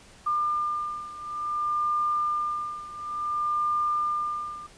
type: beating tone pair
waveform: sine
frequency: 1200 / 1200.57 Hz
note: D6 / D6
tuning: +37 / +38 cents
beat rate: 0.57 Hz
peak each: -27 / -30 dBFS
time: 0.26-4.67 s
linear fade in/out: 10 ms
effects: pink hiss -52 dBFS RMS until 4.77 s + resampled to 22050 Hz